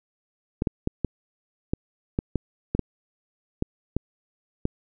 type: clicks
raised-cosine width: 3 ms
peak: -10 dBFS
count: 12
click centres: 0.621 / 0.672 / 0.874 / 1.047 / 1.735 / 2.189 / 2.357 / 2.75 / 2.793 / 3.624 / 3.966 / 4.654 s
effects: none